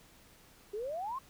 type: exponential sweep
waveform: sine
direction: up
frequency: 394.9 to 1109 Hz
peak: -35 dBFS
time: 0.73-1.19 s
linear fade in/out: 10 ms
effects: pink hiss -60 dBFS RMS until 1.29 s